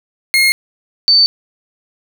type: tone pair in turn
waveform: 30% pulse / sine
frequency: 2147 / 4549 Hz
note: C7 / C#8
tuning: +44 / +44 cents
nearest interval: octave + minor second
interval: 1300 cents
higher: second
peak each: -6 dBFS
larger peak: neither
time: 0.34-0.52 / 1.08-1.26 s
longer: neither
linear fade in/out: 0 ms
effects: none